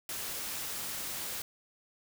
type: noise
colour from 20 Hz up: white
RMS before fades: -38 dBFS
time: 0.09-1.42 s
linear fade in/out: 2 ms
effects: none